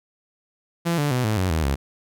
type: tone with pitch steps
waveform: sawtooth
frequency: 169.6 / 145.95 / 125.6 / 108.08 / 93.01 / 80.04 / 68.88 Hz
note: E3 / D3 / B2 / A2 / F#2 / D#2 / C#2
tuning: +50 / -10 / +30 / -30 / +10 / +50 / -10 cents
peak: -16 dBFS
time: 0.85-1.76 s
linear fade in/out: 20 ms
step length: 130 ms
effects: none